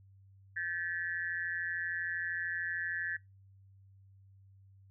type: tone with amplitude modulation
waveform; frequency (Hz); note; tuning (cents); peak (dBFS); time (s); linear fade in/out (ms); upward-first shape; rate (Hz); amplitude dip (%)
sine; 1733; A6; -27; -29; 0.56-3.17; 10; sine; 173; 100
effects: noise-tail reverb RT60 0.2 s tail -23 dB re dry + added 97 Hz sine -57 dBFS peak until 4.9 s